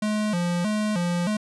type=tone with vibrato; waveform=square; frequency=192.6 Hz; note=G3; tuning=30 cents flat; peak=-23 dBFS; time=0.02-1.37 s; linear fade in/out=5 ms; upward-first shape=square; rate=1.6 Hz; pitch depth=170 cents each way; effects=resampled to 24000 Hz